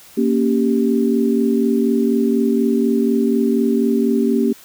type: chord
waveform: sine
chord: G diminished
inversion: first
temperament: equal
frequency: 233.1 / 277.2 / 392 Hz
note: Bb3 / Db4 / G4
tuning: 0 / 0 / 0 cents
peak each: -16 / -19 / -19 dBFS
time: 0.17-4.53 s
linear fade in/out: 10 ms
effects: white hiss -44 dBFS RMS until 4.64 s